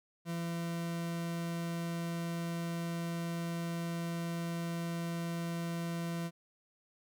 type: tone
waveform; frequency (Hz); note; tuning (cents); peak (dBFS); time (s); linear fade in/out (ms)
40% pulse; 169; E3; +43; -34; 0.25-6.31; 50
effects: none